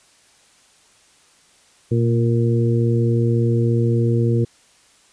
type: harmonic tone with a mistuned harmonic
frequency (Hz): 116.54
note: A#2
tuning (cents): 0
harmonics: 1 / 2 / 3 / 4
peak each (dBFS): -16 / -23 / -23 / -25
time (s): 1.91-4.45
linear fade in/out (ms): 10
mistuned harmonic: 1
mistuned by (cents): +32
effects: white hiss -54 dBFS RMS until 5.12 s + resampled to 22050 Hz

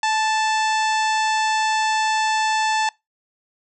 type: harmonic tone with a mistuned harmonic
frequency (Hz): 880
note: A5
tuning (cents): 0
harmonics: 1 / 2 / 3 / 4 / 5 / 6 / 7 / 8 / 9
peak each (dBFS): -19 / -25 / -29 / -31 / -33 / -35 / -36 / -37 / -38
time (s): 0.03-2.89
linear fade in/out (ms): 2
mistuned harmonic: 1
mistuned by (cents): -22
effects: noise-tail reverb RT60 0.2 s tail -24 dB re dry

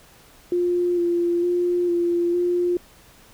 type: tone with vibrato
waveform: sine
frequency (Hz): 349.2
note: F4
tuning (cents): 0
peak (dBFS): -18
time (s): 0.52-2.77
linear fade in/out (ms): 2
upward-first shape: square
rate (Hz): 1.1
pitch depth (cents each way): 18
effects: pink hiss -51 dBFS RMS until 3.33 s

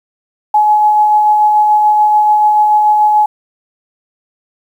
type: tone with tremolo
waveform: sine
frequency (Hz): 846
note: G#5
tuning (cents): +32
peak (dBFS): -5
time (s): 0.54-3.26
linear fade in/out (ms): 5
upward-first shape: sine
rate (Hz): 6.9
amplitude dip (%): 25
effects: 7-bit

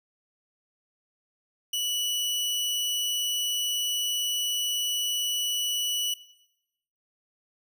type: tone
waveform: sawtooth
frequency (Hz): 2951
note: F#7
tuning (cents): -5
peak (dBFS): -23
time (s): 1.73-6.14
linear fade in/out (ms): 5
effects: noise-tail reverb RT60 0.9 s tail -18 dB re dry

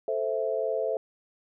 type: chord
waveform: sine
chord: A minor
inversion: none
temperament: equal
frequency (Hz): 440 / 523.3 / 659.3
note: A4 / C5 / E5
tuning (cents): 0 / 0 / 0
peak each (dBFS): -30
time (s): 0.08-0.97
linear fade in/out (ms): 2
effects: none

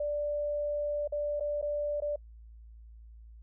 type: tone with dropouts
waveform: sine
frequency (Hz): 587.3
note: D5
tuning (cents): 0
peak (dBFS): -29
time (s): 0-2.16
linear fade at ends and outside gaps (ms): 5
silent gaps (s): 1.076-1.122 / 1.398-1.406 / 1.615-1.625 / 2.003-2.02
effects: noise-tail reverb RT60 0.1 s tail -26 dB re dry + added 56 Hz sine -48 dBFS peak until 3.42 s

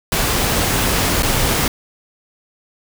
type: noise with dropouts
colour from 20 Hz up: pink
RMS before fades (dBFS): -17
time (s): 0.12-1.68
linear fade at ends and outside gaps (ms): 2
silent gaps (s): 1.224-1.23
effects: none

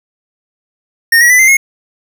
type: tone with pitch steps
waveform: square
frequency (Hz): 1841 / 1917 / 1996.1 / 2078 / 2164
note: A#6 / A#6 / B6 / C7 / C#7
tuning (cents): -22 / +48 / +18 / -12 / -42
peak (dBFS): -5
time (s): 1.12-1.57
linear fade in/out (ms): 5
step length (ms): 90
effects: none

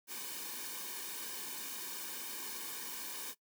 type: noise with comb filter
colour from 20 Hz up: white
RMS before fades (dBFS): -43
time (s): 0.07-3.35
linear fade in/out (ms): 50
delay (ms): 1.5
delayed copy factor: -0.8
effects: noise-tail reverb RT60 0.1 s tail -20 dB re dry + high-pass 200 Hz 12 dB/octave

